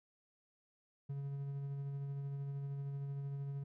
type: tone with tremolo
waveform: triangle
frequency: 139.7 Hz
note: C#3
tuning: 14 cents sharp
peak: -36 dBFS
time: 1.09-3.64 s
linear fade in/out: 10 ms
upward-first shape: sine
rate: 13 Hz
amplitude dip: 25%
effects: none